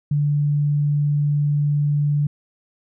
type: tone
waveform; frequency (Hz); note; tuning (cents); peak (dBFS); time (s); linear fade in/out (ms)
sine; 146.2; D3; -7; -16; 0.11-2.27; 5
effects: none